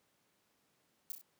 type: noise with echo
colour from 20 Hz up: violet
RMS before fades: -41 dBFS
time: 1.1-1.12 s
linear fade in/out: 0 ms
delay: 31 ms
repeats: 3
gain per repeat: -5 dB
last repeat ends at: 1.213 s
effects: pink hiss -75 dBFS RMS until 1.39 s + high-pass 150 Hz 12 dB/octave